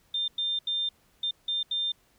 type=tone bursts at uneven times; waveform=sine; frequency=3600 Hz; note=A7; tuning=39 cents sharp; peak=-26 dBFS; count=6; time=0.14-0.28 / 0.38-0.59 / 0.67-0.89 / 1.23-1.31 / 1.48-1.63 / 1.71-1.92 s; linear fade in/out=5 ms; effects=pink hiss -65 dBFS RMS until 2.18 s